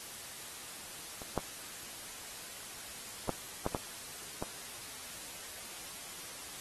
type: clicks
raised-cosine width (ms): 1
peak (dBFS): -30 / -17 / -17 / -17 / -18 / -22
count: 6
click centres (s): 1.218 / 1.377 / 3.293 / 3.664 / 3.748 / 4.425
effects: white hiss -46 dBFS RMS until 6.6 s + AAC 32 kbps